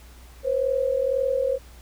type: tone pair together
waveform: sine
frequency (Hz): 495.8 / 537.8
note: B4 / C5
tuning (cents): +7 / +47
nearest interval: minor second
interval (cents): 140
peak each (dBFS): -25 / -22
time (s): 0.43-1.59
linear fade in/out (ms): 50
effects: added 60 Hz sine -45 dBFS peak until 1.81 s + pink hiss -52 dBFS RMS until 1.81 s